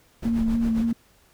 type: noise with tremolo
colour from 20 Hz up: brown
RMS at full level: -29 dBFS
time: 0.22-0.92 s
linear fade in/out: 10 ms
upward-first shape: sine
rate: 7.4 Hz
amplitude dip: 70%
type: tone with vibrato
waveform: sine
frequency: 228.2 Hz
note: A#3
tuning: 37 cents flat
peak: -20 dBFS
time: 0.25-0.93 s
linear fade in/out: 5 ms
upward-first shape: square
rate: 3.5 Hz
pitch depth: 20 cents each way
effects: pink hiss -59 dBFS RMS until 1.33 s